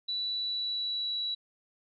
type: tone with pitch glide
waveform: sine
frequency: 3951 to 3919 Hz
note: B7 to B7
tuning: 0 to -14 cents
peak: -30 dBFS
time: 0.08-1.35 s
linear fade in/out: 10 ms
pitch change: -14 cents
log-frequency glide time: 0.36-1.17 s
effects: none